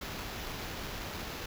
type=noise with sample-and-hold; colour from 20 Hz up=pink; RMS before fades=-40 dBFS; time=0.01-1.46 s; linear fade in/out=5 ms; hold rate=8820 Hz; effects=none